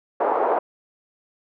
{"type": "band-pass noise", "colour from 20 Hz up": "white", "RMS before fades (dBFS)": -21, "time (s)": [0.2, 0.59], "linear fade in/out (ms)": 5, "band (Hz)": [400, 920], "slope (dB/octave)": 24, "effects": []}